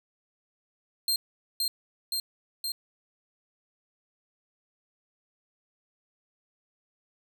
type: tone with echo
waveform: sawtooth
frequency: 4186 Hz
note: C8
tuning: in tune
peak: -21 dBFS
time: 1.08-1.16 s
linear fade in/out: 2 ms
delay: 520 ms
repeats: 3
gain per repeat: -2 dB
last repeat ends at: 2.72 s
effects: none